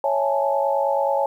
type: chord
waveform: sine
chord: A major seventh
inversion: first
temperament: equal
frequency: 554.4 / 659.3 / 830.6 / 880 Hz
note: C#5 / E5 / G#5 / A5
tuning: 0 / 0 / 0 / 0 cents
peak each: -21 / -27 / -24 / -25 dBFS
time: 0.04-1.26 s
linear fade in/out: 2 ms
effects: 9-bit